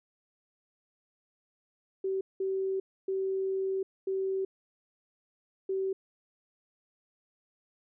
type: tone bursts at uneven times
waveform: sine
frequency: 383.6 Hz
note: G4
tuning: 37 cents flat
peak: -28 dBFS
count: 5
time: 2.04-2.21 / 2.4-2.8 / 3.08-3.83 / 4.07-4.45 / 5.69-5.93 s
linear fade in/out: 5 ms
effects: none